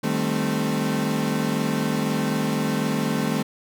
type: chord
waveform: 35% pulse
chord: A half-diminished seventh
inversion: second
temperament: equal with one note detuned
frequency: 153.78 / 196 / 220 / 261.6 Hz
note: Eb3 / G3 / A3 / C4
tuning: -20 / 0 / 0 / 0 cents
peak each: -26 / -27 / -24 / -26 dBFS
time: 0.03-3.43 s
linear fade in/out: 10 ms
effects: none